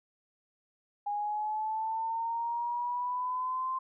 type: linear sweep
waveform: sine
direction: up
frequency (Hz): 818 to 1046.5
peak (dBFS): -30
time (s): 1.06-3.79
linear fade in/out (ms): 10
effects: none

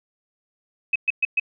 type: tone bursts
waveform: sine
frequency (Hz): 2552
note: D#7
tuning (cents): +43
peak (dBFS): -16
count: 4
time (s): 0.93-1.398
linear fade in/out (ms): 5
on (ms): 27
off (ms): 120
effects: none

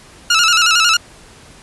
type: tone with vibrato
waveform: 15% pulse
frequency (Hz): 1364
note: F6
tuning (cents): -41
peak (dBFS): -3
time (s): 0.3-0.97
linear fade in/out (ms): 5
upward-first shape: square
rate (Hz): 11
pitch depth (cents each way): 69
effects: pink hiss -42 dBFS RMS until 1.62 s + resampled to 24000 Hz

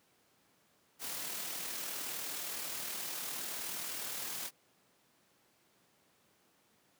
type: noise with amplitude modulation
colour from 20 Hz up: white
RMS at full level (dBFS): -39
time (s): 0.99-4.51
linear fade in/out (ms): 50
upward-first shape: sine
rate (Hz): 39.3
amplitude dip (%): 30
effects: pink hiss -70 dBFS RMS until 6.99 s + high-pass 150 Hz 12 dB/octave

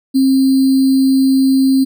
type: tone with sample-and-hold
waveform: sine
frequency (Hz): 266.6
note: C4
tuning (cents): +33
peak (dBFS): -8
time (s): 0.14-1.85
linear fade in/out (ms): 20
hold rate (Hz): 4410
effects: none

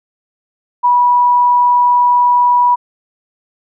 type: tone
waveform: sine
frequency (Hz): 976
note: B5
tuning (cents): -21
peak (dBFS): -7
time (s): 0.83-2.76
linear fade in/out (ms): 20
effects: none

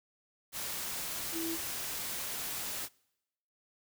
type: tone in noise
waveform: sine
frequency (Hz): 329.6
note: E4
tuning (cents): 0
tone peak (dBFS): -35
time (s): 1.32-1.58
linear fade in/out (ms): 50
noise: white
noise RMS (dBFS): -38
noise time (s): 0.52-2.89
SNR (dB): 0
effects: noise-tail reverb RT60 0.9 s tail -26 dB re dry

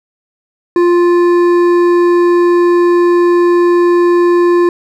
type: tone with hard clipping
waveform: sine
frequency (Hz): 349.2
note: F4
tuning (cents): 0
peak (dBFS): -8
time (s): 0.76-4.69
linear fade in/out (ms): 2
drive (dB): 9
effects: none

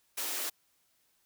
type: high-pass noise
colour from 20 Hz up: white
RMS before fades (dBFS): -35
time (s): 0.17-0.5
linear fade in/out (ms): 10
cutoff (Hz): 260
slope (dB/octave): 96
effects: white hiss -72 dBFS RMS until 1.25 s

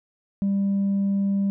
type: tone with tanh clipping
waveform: triangle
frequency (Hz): 197.9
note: G3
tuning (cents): +17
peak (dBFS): -20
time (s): 0.42-1.5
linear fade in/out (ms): 0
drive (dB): 6
effects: none

